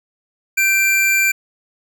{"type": "tone pair together", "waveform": "square", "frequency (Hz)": [1547, 2363], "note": ["G6", "D7"], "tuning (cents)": [-23, 10], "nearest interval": "perfect fifth", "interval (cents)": 733, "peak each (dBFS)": [-22, -14], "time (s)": [0.57, 1.32], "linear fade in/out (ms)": 10, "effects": []}